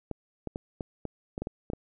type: clicks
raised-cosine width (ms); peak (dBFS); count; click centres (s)
2; -20; 10; 0.113 / 0.473 / 0.559 / 0.808 / 1.053 / 1.379 / 1.42 / 1.471 / 1.701 / 1.734
effects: none